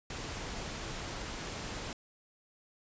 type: noise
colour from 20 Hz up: pink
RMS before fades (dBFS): -40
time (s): 0.1-1.93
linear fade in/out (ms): 2
effects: resampled to 16000 Hz